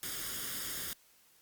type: noise with comb filter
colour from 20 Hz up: white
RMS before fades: -39 dBFS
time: 0.03-0.93 s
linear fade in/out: 0 ms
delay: 0.59 ms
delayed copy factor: +0.65
effects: white hiss -65 dBFS RMS until 1.41 s + Opus 48 kbps